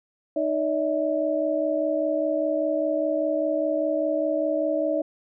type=tone cluster; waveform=sine; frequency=308.5 / 575 / 640 Hz; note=D#4 / D5 / D#5; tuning=-15 / -37 / +49 cents; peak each=-27 / -25 / -26 dBFS; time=0.36-5.02 s; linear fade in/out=5 ms; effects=none